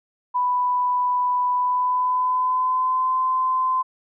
sine tone with pitch glide, 991 to 1030.1 Hz, B5 to C6, +6 to -27 cents, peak -18 dBFS, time 0.34-3.83 s, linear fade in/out 20 ms, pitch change +67 cents, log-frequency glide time 1.53-3.17 s, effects none

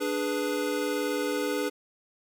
square chord, G# diminished, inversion second, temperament equal, 293.7 / 415.3 / 493.9 Hz, D4 / G#4 / B4, 0 / 0 / 0 cents, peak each -32 dBFS, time 0-1.7 s, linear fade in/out 20 ms, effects none

